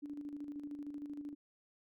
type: tone with tremolo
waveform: sine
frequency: 290.6 Hz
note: D4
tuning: 18 cents flat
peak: -40 dBFS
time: 0.02-1.35 s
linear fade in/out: 20 ms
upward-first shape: square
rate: 13 Hz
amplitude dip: 50%
effects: none